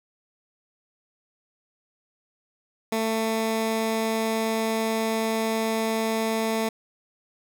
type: tone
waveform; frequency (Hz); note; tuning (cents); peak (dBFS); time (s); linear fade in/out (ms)
15% pulse; 222.7; A3; +21; -17; 2.92-6.69; 5
effects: none